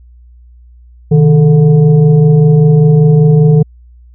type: tone with frequency modulation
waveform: sine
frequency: 155.56 Hz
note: D#3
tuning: in tune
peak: -3 dBFS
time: 1.11-3.63 s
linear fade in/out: 10 ms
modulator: 286 Hz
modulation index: 0.67
effects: added 60 Hz sine -36 dBFS peak until 4.14 s